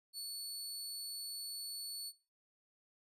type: tone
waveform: sawtooth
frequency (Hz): 4435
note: C#8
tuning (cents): 0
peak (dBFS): -38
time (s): 0.13-2.13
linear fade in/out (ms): 50
effects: noise-tail reverb RT60 0.3 s tail -17 dB re dry + resampled to 32000 Hz